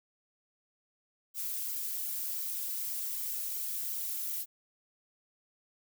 violet noise with flanger, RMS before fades -36 dBFS, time 1.34-4.46 s, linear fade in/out 50 ms, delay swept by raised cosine 1.1 to 4.7 ms, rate 2.7 Hz, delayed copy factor -1, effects none

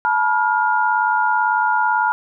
sine tone cluster, 867 / 965 / 1414 Hz, A5 / B5 / F6, -26 / -40 / +21 cents, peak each -19 dBFS, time 0.05-2.12 s, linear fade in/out 0 ms, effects none

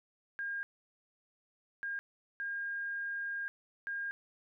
sine tone bursts at uneven times, 1615 Hz, G#6, 49 cents flat, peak -35 dBFS, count 4, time 0.39-0.63 / 1.83-1.99 / 2.4-3.48 / 3.87-4.11 s, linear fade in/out 0 ms, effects none

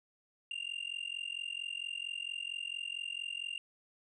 triangle tone with amplitude modulation, 2794 Hz, F7, in tune, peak -32 dBFS, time 0.51-3.58 s, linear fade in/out 2 ms, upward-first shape sine, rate 44.4 Hz, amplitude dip 95%, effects resampled to 22050 Hz

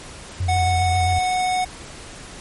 sine tone with vibrato, 89 Hz, F2, 33 cents sharp, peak -19 dBFS, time 0.4-1.19 s, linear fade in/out 5 ms, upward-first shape square, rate 7.5 Hz, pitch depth 47 cents each way
square tone, 736 Hz, F#5, 9 cents flat, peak -19 dBFS, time 0.48-1.65 s, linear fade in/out 10 ms
effects pink hiss -38 dBFS RMS until 2.4 s + MP3 48 kbps

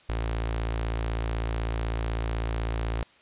sawtooth tone with notch filter, 56 Hz, A1, 31 cents sharp, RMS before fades -29 dBFS, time 0.09-3.03 s, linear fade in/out 0 ms, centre 190 Hz, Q 1.4, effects white hiss -57 dBFS RMS until 3.21 s + resampled to 8000 Hz

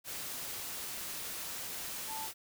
sine tone in noise, 880 Hz, A5, in tune, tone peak -40 dBFS, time 2.07-2.29 s, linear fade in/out 50 ms, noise white, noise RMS -41 dBFS, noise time 0.04-2.34 s, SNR -2 dB, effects none

